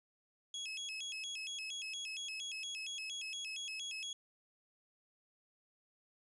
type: tone with vibrato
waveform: 30% pulse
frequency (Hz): 2931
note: F#7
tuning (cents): -17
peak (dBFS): -38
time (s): 0.54-4.13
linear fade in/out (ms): 2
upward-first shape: square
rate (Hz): 4.3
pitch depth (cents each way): 220
effects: resampled to 24000 Hz